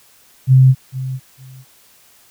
sine tone with echo, 130.81 Hz, C3, in tune, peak -5 dBFS, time 0.47-0.75 s, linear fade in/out 50 ms, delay 450 ms, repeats 2, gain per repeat -15 dB, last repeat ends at 1.65 s, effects white hiss -50 dBFS RMS until 2.3 s

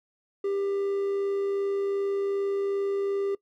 triangle tone with amplitude modulation, 397 Hz, G4, 22 cents sharp, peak -22 dBFS, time 0.44-3.35 s, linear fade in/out 5 ms, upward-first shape sine, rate 82.6 Hz, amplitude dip 25%, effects noise-tail reverb RT60 0.1 s tail -21 dB re dry

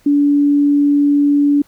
sine tone, 287.7 Hz, D4, 36 cents flat, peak -9 dBFS, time 0.06-1.62 s, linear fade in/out 5 ms, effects pink hiss -53 dBFS RMS until 1.67 s

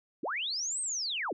sine linear two-way sweep, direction up then down, 207.7 to 8470 to 207.7 Hz, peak -31 dBFS, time 0.23-1.33 s, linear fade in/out 5 ms, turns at 0.81 s, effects none

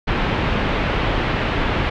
pink low-pass noise, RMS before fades -20 dBFS, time 0.07-1.9 s, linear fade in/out 10 ms, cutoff 3100 Hz, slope 24 dB/octave, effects none

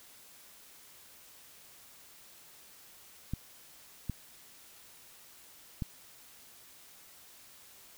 clicks, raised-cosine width 5 ms, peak -21 dBFS, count 3, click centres 3.336 / 4.097 / 5.822 s, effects white hiss -56 dBFS RMS until 7.97 s

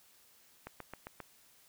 click train, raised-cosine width 0.5 ms, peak -28 dBFS, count 5, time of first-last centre 0.67-1.203 s, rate 7.51 Hz, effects white hiss -64 dBFS RMS until 1.68 s

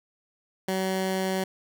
15% pulse tone, 189.1 Hz, F#3, 38 cents sharp, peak -19 dBFS, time 0.68-1.44 s, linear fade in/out 5 ms, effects none

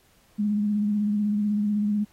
sine tone with vibrato, 207.9 Hz, G#3, 2 cents sharp, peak -21 dBFS, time 0.38-2.05 s, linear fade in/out 20 ms, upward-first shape sine, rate 16 Hz, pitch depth 31 cents each way, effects pink hiss -61 dBFS RMS until 2.12 s + AAC 48 kbps

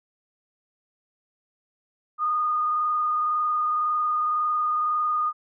sine tone with frequency modulation, 1227 Hz, D#6, 25 cents flat, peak -21 dBFS, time 2.18-5.33 s, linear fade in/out 50 ms, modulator 21.9 Hz, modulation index 0.69, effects none

